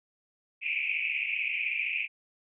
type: band-pass noise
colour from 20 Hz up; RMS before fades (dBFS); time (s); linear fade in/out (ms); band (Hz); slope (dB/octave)
pink; -31; 0.61-2.08; 50; 2300 to 2600; 96
effects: none